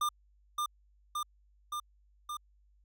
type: tone with echo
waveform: square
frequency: 1200 Hz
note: D6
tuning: 37 cents sharp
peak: -29 dBFS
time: 0.01-0.09 s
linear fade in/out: 5 ms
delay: 570 ms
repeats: 4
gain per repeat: -2 dB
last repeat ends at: 2.37 s
effects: added 50 Hz sine -63 dBFS peak until 2.84 s